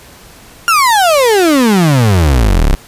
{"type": "exponential sweep", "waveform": "35% pulse", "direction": "down", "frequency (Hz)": [1419, 30.87], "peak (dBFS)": -5, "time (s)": [0.68, 2.75], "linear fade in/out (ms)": 0, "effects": ["pink hiss -38 dBFS RMS until 2.87 s", "resampled to 32000 Hz"]}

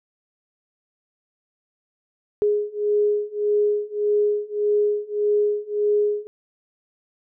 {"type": "beating tone pair", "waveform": "sine", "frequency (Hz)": [415.3, 417], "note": ["G#4", "G#4"], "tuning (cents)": [0, 7], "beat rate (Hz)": 1.7, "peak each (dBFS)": [-22, -21], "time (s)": [2.42, 6.27], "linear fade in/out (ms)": 0, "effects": []}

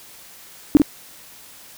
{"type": "tone with echo", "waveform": "sine", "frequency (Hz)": 293.7, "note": "D4", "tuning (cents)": 0, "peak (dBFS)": -5, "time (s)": [0.75, 0.77], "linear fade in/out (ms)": 0, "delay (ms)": 48, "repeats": 1, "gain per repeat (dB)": -5, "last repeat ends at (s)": 0.818, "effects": ["white hiss -44 dBFS RMS until 1.77 s"]}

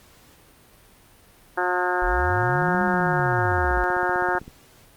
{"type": "harmonic tone", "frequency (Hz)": 180, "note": "F#3", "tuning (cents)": -47, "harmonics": [2, 3, 4, 5, 6, 7, 8, 9, 10], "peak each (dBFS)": [-27, -32, -27, -27, -34, -31, -28, -28, -38], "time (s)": [1.57, 4.39], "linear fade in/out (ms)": 10}
{"type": "linear two-way sweep", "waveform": "sine", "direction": "up then down", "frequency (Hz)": [30.96, 200, 45.94], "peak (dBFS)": -24, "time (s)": [2.02, 3.84], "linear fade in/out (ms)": 0, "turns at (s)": 2.84}
{"type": "click train", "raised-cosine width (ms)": 3, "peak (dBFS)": -26, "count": 35, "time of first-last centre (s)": [2.3, 4.479], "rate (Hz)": 15.6}
{"effects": ["pink hiss -53 dBFS RMS until 4.96 s", "Opus 48 kbps"]}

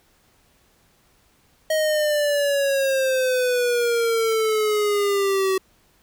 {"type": "exponential sweep", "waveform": "square", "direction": "down", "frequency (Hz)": [630, 378], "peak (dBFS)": -19, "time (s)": [1.7, 5.58], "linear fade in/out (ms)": 5, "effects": ["pink hiss -60 dBFS RMS until 6.02 s"]}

